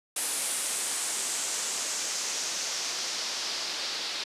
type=noise with low-pass filter sweep; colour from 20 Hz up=white; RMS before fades=-32 dBFS; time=0.16-4.24 s; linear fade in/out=5 ms; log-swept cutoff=10000 to 4400 Hz; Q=2.3; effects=high-pass 300 Hz 12 dB/octave + resampled to 32000 Hz